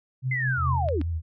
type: tone with tremolo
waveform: sine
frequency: 129.1 Hz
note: C3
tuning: 23 cents flat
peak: -23 dBFS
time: 0.22-0.9 s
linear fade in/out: 50 ms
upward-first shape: sine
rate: 4.6 Hz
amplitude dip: 60%
type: linear sweep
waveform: sine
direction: down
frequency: 2100 to 246.9 Hz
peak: -25 dBFS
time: 0.31-1.02 s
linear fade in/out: 5 ms
type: tone with vibrato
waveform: sine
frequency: 82.41 Hz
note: E2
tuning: in tune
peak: -25 dBFS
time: 0.56-1.22 s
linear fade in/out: 50 ms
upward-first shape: sine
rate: 6.1 Hz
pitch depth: 47 cents each way
type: clicks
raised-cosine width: 0.3 ms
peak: -25 dBFS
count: 2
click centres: 0.887 / 1.014 s
effects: none